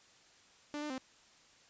sawtooth tone with pitch steps, 294.7 / 299.4 / 260.9 Hz, D4 / D4 / C4, +6 / +33 / -5 cents, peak -34 dBFS, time 0.74-0.98 s, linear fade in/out 0 ms, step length 80 ms, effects white hiss -63 dBFS RMS until 1.69 s + resampled to 16000 Hz

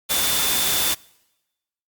sine tone in noise, 3532 Hz, A7, 6 cents sharp, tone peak -26 dBFS, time 0.09-0.95 s, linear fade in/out 20 ms, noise white, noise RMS -21 dBFS, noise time 0.09-0.95 s, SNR -8 dB, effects noise-tail reverb RT60 1.0 s tail -25 dB re dry + Opus 48 kbps

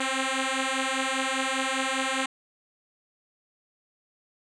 5% pulse beating tone pair, 262.6 / 267.6 Hz, C4 / C4, +6 / +39 cents, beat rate 5 Hz, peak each -17 dBFS, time 0-2.26 s, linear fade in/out 5 ms, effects resampled to 24000 Hz

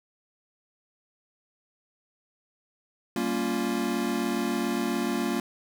square chord, G half-diminished seventh, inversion none, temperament equal with one note detuned, 196 / 233.1 / 280.2 / 349.2 Hz, G3 / Bb3 / Db4 / F4, 0 / 0 / +19 / 0 cents, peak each -35 / -30 / -33 / -32 dBFS, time 3.16-5.4 s, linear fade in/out 2 ms, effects none

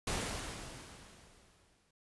pink noise with exponential decay, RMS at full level -34 dBFS, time 0.07-1.91 s, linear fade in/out 5 ms, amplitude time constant 400 ms, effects resampled to 24000 Hz

